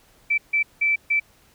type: tone bursts at uneven times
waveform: sine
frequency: 2324 Hz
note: D7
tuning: 19 cents flat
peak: -17 dBFS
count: 4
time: 0.3-0.38 / 0.53-0.63 / 0.81-0.96 / 1.1-1.2 s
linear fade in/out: 10 ms
effects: pink hiss -57 dBFS RMS until 1.54 s